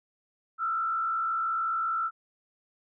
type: tone with frequency modulation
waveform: sine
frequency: 1337 Hz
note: E6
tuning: 24 cents sharp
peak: -26 dBFS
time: 0.58-2.11 s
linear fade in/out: 50 ms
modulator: 59.5 Hz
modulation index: 0.68
effects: none

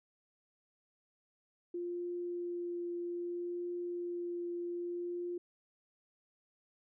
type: tone with vibrato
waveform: sine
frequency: 349.2 Hz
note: F4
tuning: in tune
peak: -36 dBFS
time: 1.74-5.38 s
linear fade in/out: 5 ms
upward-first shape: triangle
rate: 0.63 Hz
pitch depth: 10 cents each way
effects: none

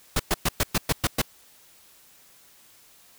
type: noise bursts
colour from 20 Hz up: pink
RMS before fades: -22 dBFS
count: 8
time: 0.16-1.218 s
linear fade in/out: 5 ms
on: 36 ms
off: 110 ms
effects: white hiss -55 dBFS RMS until 3.18 s

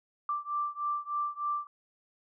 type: beating tone pair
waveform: sine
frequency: 1174.7 / 1178 Hz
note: D6 / D6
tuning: 0 / +5 cents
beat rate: 3.3 Hz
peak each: -33 / -34 dBFS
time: 0.29-1.67 s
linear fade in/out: 2 ms
effects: none

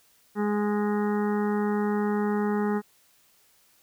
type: harmonic tone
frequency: 207.7 Hz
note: G#3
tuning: in tune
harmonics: 1 / 2 / 4 / 5 / 6 / 7 / 8 / 9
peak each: -25 / -28 / -34 / -41 / -39 / -42 / -47 / -42 dBFS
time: 0.35-2.82 s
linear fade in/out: 50 ms
effects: white hiss -62 dBFS RMS until 3.82 s

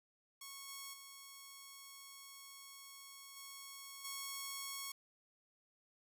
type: tone with level steps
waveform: 5% pulse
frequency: 1102 Hz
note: C#6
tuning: 11 cents flat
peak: -37 / -35 / -41 / -38 / -31 dBFS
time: 0.41-4.92 s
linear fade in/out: 5 ms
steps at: 0.68 / 0.93 / 3.36 / 4.04 s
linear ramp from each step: 10 ms
effects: none

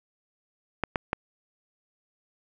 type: clicks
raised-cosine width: 0.5 ms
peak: -10 dBFS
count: 3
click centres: 0.837 / 0.958 / 1.131 s
effects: none

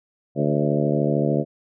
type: harmonic tone with a mistuned harmonic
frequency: 73.42 Hz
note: D2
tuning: in tune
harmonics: 2 / 3 / 4 / 5 / 6 / 7 / 8 / 9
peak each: -23 / -25 / -26 / -27 / -28 / -28 / -29 / -30 dBFS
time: 0.35-1.45 s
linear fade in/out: 50 ms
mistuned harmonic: 8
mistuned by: -26 cents
effects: none

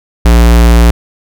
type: tone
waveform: square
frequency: 58.27 Hz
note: A#1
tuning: in tune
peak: -3 dBFS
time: 0.25-0.91 s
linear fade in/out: 5 ms
effects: none

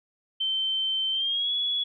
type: tone with pitch glide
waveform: sine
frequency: 3100 to 3381 Hz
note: G7 to G#7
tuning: -20 to +30 cents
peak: -24 dBFS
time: 0.4-1.84 s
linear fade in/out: 10 ms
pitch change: +150 cents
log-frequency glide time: 1.11-1.52 s
effects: none

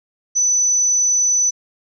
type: tone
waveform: sine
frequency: 5990 Hz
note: F#8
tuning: 20 cents sharp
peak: -13 dBFS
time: 0.35-1.51 s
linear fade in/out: 20 ms
effects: none

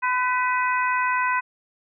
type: harmonic tone with a mistuned harmonic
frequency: 503 Hz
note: B4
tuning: 32 cents sharp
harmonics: 2 / 3 / 4 / 5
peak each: -22 / -26 / -28 / -30 dBFS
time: 0.02-1.41 s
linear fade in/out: 20 ms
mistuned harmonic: 4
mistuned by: -36 cents
effects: none

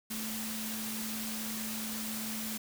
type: tone in noise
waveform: sine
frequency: 219.5 Hz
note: A3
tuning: 4 cents flat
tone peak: -39 dBFS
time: 0.1-2.58 s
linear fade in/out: 10 ms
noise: white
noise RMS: -39 dBFS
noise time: 0.1-2.58 s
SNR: -3 dB
effects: none

